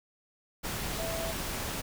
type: tone in noise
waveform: sine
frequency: 659.3 Hz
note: E5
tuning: in tune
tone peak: -35 dBFS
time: 0.98-1.33 s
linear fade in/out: 20 ms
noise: pink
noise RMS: -35 dBFS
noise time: 0.63-1.82 s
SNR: -3 dB
effects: none